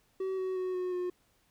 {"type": "tone with pitch steps", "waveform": "triangle", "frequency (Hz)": [380, 374.8, 369.6, 364.5, 359.5], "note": ["F#4", "F#4", "F#4", "F#4", "F#4"], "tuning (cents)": [46, 22, -2, -26, -50], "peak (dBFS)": -29, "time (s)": [0.2, 1.1], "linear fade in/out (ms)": 5, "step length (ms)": 180, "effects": ["pink hiss -70 dBFS RMS until 1.5 s"]}